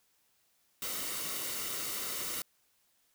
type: noise with comb filter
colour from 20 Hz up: white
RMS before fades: -37 dBFS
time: 0.82-2.42 s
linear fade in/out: 2 ms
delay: 1.2 ms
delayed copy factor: -0.5
effects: white hiss -72 dBFS RMS until 3.14 s